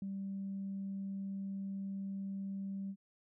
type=tone with ADSR envelope; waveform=sine; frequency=195.4 Hz; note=G3; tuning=5 cents flat; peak=-35 dBFS; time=0.02-2.96 s; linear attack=3 ms; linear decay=5 ms; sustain=-2 dB; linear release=63 ms; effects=tanh soft clip ceiling -33 dBFS